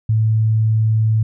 sine tone, 110 Hz, A2, in tune, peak -12 dBFS, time 0.09-1.23 s, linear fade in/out 5 ms, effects none

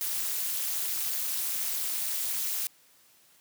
blue noise with amplitude modulation, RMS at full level -27 dBFS, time 0.01-2.67 s, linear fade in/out 0 ms, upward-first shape sine, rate 292 Hz, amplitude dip 95%, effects white hiss -61 dBFS RMS until 3.4 s + high-pass 80 Hz 12 dB/octave

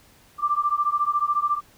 sine beating tone pair, 1173 / 1187 Hz, D6 / D6, -2 / +18 cents, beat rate 14 Hz, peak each -23 dBFS, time 0.38-1.61 s, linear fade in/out 50 ms, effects pink hiss -55 dBFS RMS until 1.77 s

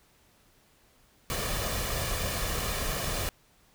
pink noise with comb filter, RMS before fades -31 dBFS, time 1.3-3.29 s, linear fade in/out 0 ms, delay 1.7 ms, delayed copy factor +0.5, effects pink hiss -63 dBFS RMS until 3.74 s

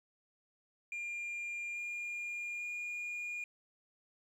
sine tone with pitch steps, 2400 / 2414 / 2428 Hz, D7 / D7 / D#7, +37 / +47 / -43 cents, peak -35 dBFS, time 0.92-3.44 s, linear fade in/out 2 ms, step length 840 ms, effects tanh soft clip ceiling -37 dBFS + 11-bit

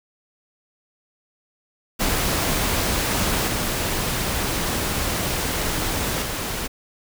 pink noise with level steps, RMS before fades -22 / -24 / -27 dBFS, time 1.99-6.68 s, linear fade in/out 20 ms, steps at 3.48 / 6.22 s, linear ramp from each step 2 ms, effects none

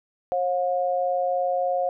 sine tone pair together, 540 / 716.7 Hz, C#5 / F5, -45 / +45 cents, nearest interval perfect fourth, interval 490 cents, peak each -24 dBFS, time 0.32-1.89 s, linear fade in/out 0 ms, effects none

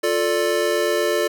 square chord, D minor, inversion first, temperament just, 352.4 / 440.5 / 587.3 Hz, F4 / A4 / D5, +16 / +2 / 0 cents, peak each -24 / -23 / -23 dBFS, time 0.03-1.28 s, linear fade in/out 10 ms, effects none

